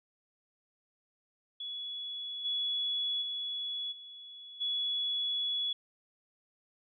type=tone with level steps; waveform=sine; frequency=3389 Hz; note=G#7; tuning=34 cents sharp; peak=-37 / -30 / -34 / -46 / -30 dBFS; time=1.6-5.73 s; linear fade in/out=5 ms; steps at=2.44 / 3.21 / 3.91 / 4.6 s; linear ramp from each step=20 ms; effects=none